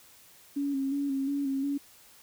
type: tone with vibrato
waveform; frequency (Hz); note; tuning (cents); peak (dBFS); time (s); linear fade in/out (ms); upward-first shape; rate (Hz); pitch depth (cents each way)
sine; 276.7; C#4; -3; -27; 0.56-1.78; 10; square; 2.8; 36
effects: white hiss -56 dBFS RMS until 2.22 s